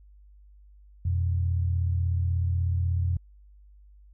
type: tone pair together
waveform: sine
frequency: 87.06 / 123.47 Hz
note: F2 / B2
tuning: -5 / 0 cents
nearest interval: tritone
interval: 605 cents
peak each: -23 / -32 dBFS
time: 1.05-3.17 s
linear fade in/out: 5 ms
effects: added 50 Hz sine -50 dBFS peak until 4.13 s